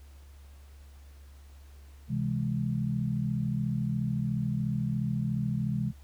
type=chord; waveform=sine; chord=C augmented; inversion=none; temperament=equal; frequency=130.81 / 164.81 / 207.7 Hz; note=C3 / E3 / G#3; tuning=0 / 0 / 0 cents; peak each=-30 / -33 / -32 dBFS; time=2.08-5.93 s; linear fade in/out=50 ms; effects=added 70 Hz sine -48 dBFS peak until 6.03 s + pink hiss -62 dBFS RMS until 6.03 s